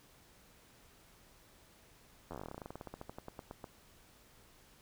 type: slowing click train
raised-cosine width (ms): 1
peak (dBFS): -30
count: 28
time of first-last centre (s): 2.31-3.642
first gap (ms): 11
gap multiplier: 1.1
effects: pink hiss -63 dBFS RMS until 4.81 s